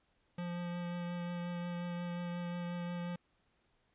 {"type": "tone with vibrato", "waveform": "square", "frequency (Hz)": 174.61, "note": "F3", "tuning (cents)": 0, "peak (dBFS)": -38, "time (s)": [0.38, 3.16], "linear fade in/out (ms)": 5, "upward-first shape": "triangle", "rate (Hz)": 5.6, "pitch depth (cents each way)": 14, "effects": ["pink hiss -75 dBFS RMS until 3.94 s", "resampled to 8000 Hz"]}